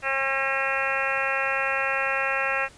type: harmonic tone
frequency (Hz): 270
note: C#4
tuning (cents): -45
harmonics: 2 / 3 / 4 / 5 / 6 / 7 / 8 / 9 / 10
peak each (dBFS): -31 / -33 / -34 / -31 / -30 / -30 / -36 / -31 / -31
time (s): 0.02-2.69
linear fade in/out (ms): 50
effects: pink hiss -51 dBFS RMS until 2.77 s + resampled to 22050 Hz